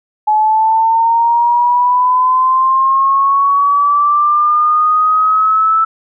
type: linear sweep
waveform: sine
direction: up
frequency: 850 to 1318.5 Hz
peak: -8 dBFS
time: 0.27-5.85 s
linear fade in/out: 10 ms
effects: none